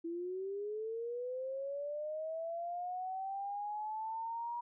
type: linear sweep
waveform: sine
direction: up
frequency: 329.6 to 959 Hz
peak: -37 dBFS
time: 0.04-4.61 s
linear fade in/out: 10 ms
effects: none